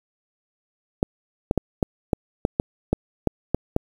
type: clicks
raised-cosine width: 2 ms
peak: -5 dBFS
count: 11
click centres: 1.029 / 1.511 / 1.577 / 1.828 / 2.132 / 2.451 / 2.599 / 2.93 / 3.273 / 3.546 / 3.764 s
effects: 7-bit